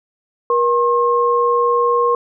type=tone pair together; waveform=sine; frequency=477.5 / 1072 Hz; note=A#4 / C6; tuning=+42 / +42 cents; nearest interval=octave + major second; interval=1400 cents; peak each=-15 dBFS; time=0.5-2.15 s; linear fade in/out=2 ms; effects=none